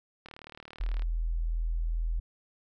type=click train; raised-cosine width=0.3 ms; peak=-29 dBFS; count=30; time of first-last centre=0.26-1.021 s; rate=38.1 Hz
type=tone; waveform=sine; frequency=41.2 Hz; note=E1; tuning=in tune; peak=-27 dBFS; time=0.8-2.2 s; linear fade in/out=10 ms
effects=none